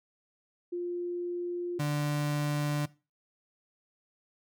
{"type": "tone pair in turn", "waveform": ["sine", "35% pulse"], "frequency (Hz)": [351.1, 147.22], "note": ["F4", "D3"], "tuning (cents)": [9, 5], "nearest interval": "octave + minor third", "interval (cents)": 1504, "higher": "first", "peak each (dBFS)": [-31, -26], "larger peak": "second", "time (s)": [[0.72, 1.79], [1.79, 2.86]], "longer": "neither", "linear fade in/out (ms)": 10, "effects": ["noise-tail reverb RT60 0.3 s tail -20 dB re dry"]}